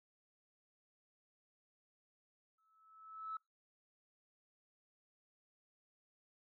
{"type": "tone with exponential growth", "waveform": "sine", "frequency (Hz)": 1304, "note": "E6", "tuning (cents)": -19, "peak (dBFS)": -38, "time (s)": [2.58, 3.37], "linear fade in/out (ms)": 5, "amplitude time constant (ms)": 170, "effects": ["noise-tail reverb RT60 0.2 s tail -26 dB re dry", "tanh soft clip ceiling -34 dBFS"]}